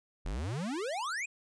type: exponential sweep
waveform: square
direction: up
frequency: 38.89 to 2576 Hz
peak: -34 dBFS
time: 0.25-1.26 s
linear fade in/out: 10 ms
effects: resampled to 22050 Hz